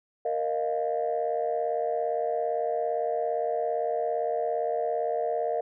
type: chord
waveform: sine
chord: Bb suspended fourth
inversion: none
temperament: just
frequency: 466.2 / 621.6 / 699.2 Hz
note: Bb4 / Eb5 / F5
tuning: 0 / -2 / +2 cents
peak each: -29 dBFS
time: 0.25-5.61 s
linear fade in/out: 5 ms
effects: tanh soft clip ceiling -18 dBFS